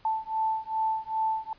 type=beating tone pair; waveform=sine; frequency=880 / 882.5 Hz; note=A5 / A5; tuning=0 / +5 cents; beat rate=2.5 Hz; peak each=-29 dBFS; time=0.05-1.53 s; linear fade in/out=2 ms; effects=pink hiss -59 dBFS RMS until 1.58 s + resampled to 11025 Hz